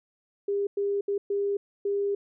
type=tone bursts at uneven times; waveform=sine; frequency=402.2 Hz; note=G4; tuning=44 cents sharp; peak=-24 dBFS; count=5; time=0.48-0.67 / 0.77-1.01 / 1.08-1.18 / 1.3-1.57 / 1.85-2.15 s; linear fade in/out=5 ms; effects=none